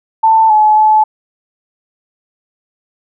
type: tone with pitch steps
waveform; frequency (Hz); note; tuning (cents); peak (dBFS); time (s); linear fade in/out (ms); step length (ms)
sine; 888 / 855 / 862; A5 / A5 / A5; +16 / -50 / -36; -5; 0.23-1.04; 10; 270
effects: none